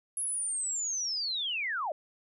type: linear sweep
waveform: sine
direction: down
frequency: 10810 to 559 Hz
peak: -30 dBFS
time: 0.17-1.92 s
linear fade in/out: 2 ms
effects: none